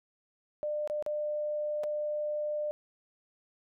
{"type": "tone with dropouts", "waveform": "sine", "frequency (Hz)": 599, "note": "D5", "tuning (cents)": 34, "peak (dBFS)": -30, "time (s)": [0.63, 2.71], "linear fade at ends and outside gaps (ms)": 0, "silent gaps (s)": [[0.875, 0.899], [1.025, 1.063], [1.835, 1.839]], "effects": []}